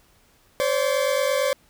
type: tone pair together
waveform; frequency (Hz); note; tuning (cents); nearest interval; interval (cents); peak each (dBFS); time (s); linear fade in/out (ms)
40% pulse; 523.3 / 572.1; C5 / D5; 0 / -45; major second; 155; -22; 0.6-1.53; 0
effects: pink hiss -59 dBFS RMS until 1.69 s